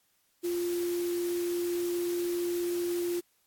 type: tone in noise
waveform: sine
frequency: 349.2 Hz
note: F4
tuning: in tune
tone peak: -28 dBFS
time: 0.43-3.21 s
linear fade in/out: 20 ms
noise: white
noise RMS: -43 dBFS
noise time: 0.43-3.21 s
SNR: +12 dB
effects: white hiss -71 dBFS RMS until 3.46 s + AAC 64 kbps